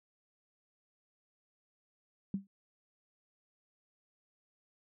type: tone with exponential decay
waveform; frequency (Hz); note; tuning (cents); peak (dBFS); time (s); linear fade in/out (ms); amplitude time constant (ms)
sine; 196; G3; 0; -28; 2.34-2.47; 2; 27
effects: none